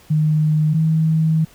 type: tone pair in turn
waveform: sine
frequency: 154 / 159.15 Hz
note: D#3 / D#3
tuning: -17 / +39 cents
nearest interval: minor second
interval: 56 cents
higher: second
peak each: -13 dBFS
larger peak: neither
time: 0.1-0.74 / 0.74-1.45 s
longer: second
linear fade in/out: 10 ms
effects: pink hiss -49 dBFS RMS until 1.54 s